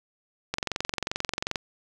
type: click train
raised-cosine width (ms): 0.2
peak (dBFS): -10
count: 24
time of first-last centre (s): 0.54-1.558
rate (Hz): 22.6
effects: none